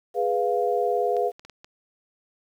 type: chord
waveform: sine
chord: F diminished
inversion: first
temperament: equal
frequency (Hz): 415.3 / 493.9 / 698.5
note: Ab4 / Cb5 / F5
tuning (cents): 0 / 0 / 0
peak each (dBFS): -25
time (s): 0.14-1.32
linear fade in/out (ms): 50
type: clicks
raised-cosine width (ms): 0.2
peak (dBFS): -27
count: 5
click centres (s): 1.167 / 1.395 / 1.45 / 1.497 / 1.645
effects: 9-bit